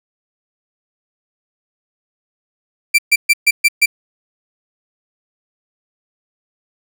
40% pulse tone bursts, 2349 Hz, D7, in tune, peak -7 dBFS, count 6, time 2.94-3.86 s, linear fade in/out 10 ms, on 45 ms, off 130 ms, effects none

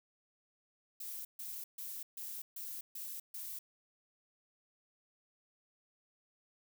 violet noise bursts, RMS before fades -44 dBFS, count 7, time 1-3.59 s, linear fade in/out 5 ms, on 250 ms, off 140 ms, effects none

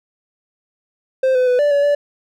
triangle tone with pitch steps, 523 / 506 / 497 / 584 / 570 / 579 Hz, C5 / B4 / B4 / D5 / C#5 / D5, -1 / +42 / +11 / -10 / +48 / -25 cents, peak -10 dBFS, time 1.23-1.95 s, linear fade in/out 5 ms, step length 120 ms, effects none

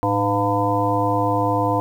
harmonic tone with a mistuned harmonic, 100.5 Hz, G2, 44 cents sharp, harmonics 1 / 3 / 5 / 7 / 9 / 10, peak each -24 / -24 / -24 / -24 / -24 / -24 dBFS, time 0.03-1.8 s, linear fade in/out 0 ms, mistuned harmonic 1, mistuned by +140 cents, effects 8-bit

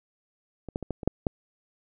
clicks, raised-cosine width 2 ms, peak -24 / -15 / -21 / -16 / -23 / -8 / -11 dBFS, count 7, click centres 0.687 / 0.759 / 0.827 / 0.907 / 1.032 / 1.076 / 1.268 s, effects none

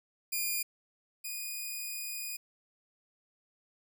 5% pulse tone pair in turn, 2426 / 2466 Hz, D#7 / D#7, -44 / -16 cents, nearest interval unison, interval 28 cents, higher second, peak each -21 / -27 dBFS, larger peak first, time 0.32-0.63 / 1.24-2.37 s, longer second, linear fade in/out 10 ms, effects none

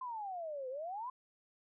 sine exponential two-way sweep, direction down then up, 1046.5 to 500 to 1046.5 Hz, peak -39 dBFS, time 0.01-1.1 s, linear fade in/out 5 ms, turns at 0.69 s, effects none

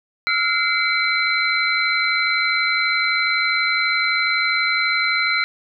sine tone cluster, 1322 / 1414 / 2071 / 2288 / 4061 Hz, E6 / F6 / C7 / D7 / B7, +5 / +21 / -18 / -46 / +48 cents, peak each -28 / -23 / -21 / -23 / -24 dBFS, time 0.27-5.44 s, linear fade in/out 0 ms, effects none

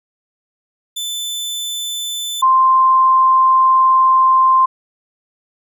sawtooth / sine tone pair in turn, 3520 / 1046.5 Hz, A7 / C6, 0 / 0 cents, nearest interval octave + major sixth, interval 2100 cents, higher first, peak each -18 / -8 dBFS, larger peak second, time 0.96-2.42 / 2.42-4.66 s, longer second, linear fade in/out 10 ms, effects none

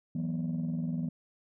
sine chord, E suspended second, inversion none, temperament equal with one note detuned, 164.81 / 185 / 243 Hz, E3 / F#3 / B3, 0 / 0 / -28 cents, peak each -31 / -36 / -33 dBFS, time 0.15-1.09 s, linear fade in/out 5 ms, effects tanh soft clip ceiling -26 dBFS

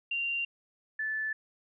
sine tone pair in turn, 2772 / 1746.3 Hz, F7 / A6, -14 / -14 cents, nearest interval minor sixth, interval 800 cents, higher first, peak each -29 / -30 dBFS, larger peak first, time 0.11-0.45 / 0.99-1.33 s, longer neither, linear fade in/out 5 ms, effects none

